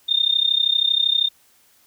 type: tone with amplitude modulation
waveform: sine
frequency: 3641 Hz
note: A#7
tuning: 41 cents flat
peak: -12 dBFS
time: 0.08-1.29 s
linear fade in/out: 20 ms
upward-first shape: sine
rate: 32.7 Hz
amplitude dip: 90%
effects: white hiss -57 dBFS RMS until 1.86 s